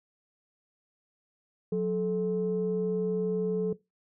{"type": "tone pair together", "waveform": "sine", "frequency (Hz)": [181.96, 433.8], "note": ["F#3", "A4"], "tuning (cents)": [-29, -25], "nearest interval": "octave + minor third", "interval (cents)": 1504, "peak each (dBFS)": [-28, -27], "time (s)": [1.72, 3.73], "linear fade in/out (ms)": 5, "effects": ["noise-tail reverb RT60 0.2 s tail -19 dB re dry", "tanh soft clip ceiling -20 dBFS"]}